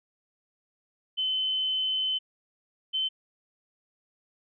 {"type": "tone pair in turn", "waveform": "sine", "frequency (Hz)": [3051, 3072], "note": ["G7", "G7"], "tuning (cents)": [-48, -36], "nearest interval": "unison", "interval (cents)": 12, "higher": "second", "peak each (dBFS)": -25, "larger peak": "neither", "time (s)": [[1.17, 2.19], [2.93, 3.09]], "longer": "first", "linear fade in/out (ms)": 20, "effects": []}